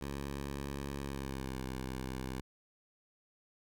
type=tone with pitch glide; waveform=10% pulse; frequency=69.6 to 64.94 Hz; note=C#2 to C2; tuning=+8 to -12 cents; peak=-30 dBFS; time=0.01-2.41 s; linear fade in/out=5 ms; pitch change=-120 cents; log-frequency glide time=1.01-1.61 s; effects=none